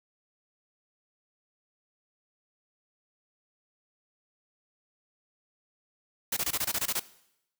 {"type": "noise bursts", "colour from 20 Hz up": "white", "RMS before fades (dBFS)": -29, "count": 10, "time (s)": [6.32, 6.997], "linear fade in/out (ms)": 5, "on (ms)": 47, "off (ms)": 23, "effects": ["noise-tail reverb RT60 0.8 s tail -18 dB re dry"]}